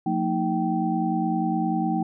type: tone cluster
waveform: sine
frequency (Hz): 177.6 / 227.5 / 314.4 / 775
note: F3 / A#3 / D#4 / G5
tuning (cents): +29 / -42 / +18 / -20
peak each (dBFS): -27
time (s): 0.06-2.03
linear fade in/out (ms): 5
effects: none